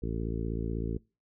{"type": "harmonic tone", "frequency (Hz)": 56.1, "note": "A1", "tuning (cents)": 34, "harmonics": [1, 2, 3, 4, 5, 6, 7, 8], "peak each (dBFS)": [-34, -37, -39, -40, -41, -42, -42, -43], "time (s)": [0.02, 0.98], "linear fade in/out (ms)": 10, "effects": ["noise-tail reverb RT60 0.3 s tail -24 dB re dry"]}